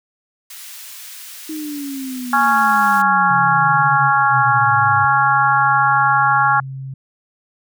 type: high-pass noise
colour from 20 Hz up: white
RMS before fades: -35 dBFS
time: 0.5-3.02 s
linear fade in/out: 5 ms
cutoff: 1500 Hz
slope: 12 dB/octave
type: exponential sweep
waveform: sine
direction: down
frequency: 315.7 to 102.7 Hz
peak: -24 dBFS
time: 1.49-5.05 s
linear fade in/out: 5 ms
type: harmonic tone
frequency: 277.1 Hz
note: C#4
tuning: 1 cent flat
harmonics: 3 / 4 / 5 / 6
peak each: -16 / -17 / -16 / -21 dBFS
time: 2.33-6.6 s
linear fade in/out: 2 ms
type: tone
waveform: sine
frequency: 133.9 Hz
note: C3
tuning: 40 cents sharp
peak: -26 dBFS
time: 3.3-6.94 s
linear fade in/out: 5 ms
effects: none